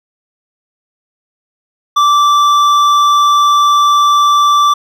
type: tone with hard clipping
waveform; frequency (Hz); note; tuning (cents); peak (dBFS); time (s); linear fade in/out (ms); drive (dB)
triangle; 1168; D6; -10; -8; 1.96-4.74; 10; 12
effects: none